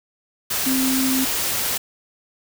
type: tone in noise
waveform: sine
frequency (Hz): 262.3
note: C4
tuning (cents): +4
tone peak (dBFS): -19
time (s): 0.66-1.25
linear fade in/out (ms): 10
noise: white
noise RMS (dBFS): -23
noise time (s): 0.5-1.78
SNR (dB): +1
effects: none